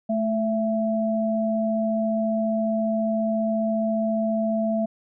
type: tone pair together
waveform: sine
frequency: 218.9 / 666.5 Hz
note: A3 / E5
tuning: -9 / +19 cents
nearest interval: octave + perfect fifth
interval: 1928 cents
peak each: -23 / -24 dBFS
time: 0.09-4.86 s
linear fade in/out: 10 ms
effects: none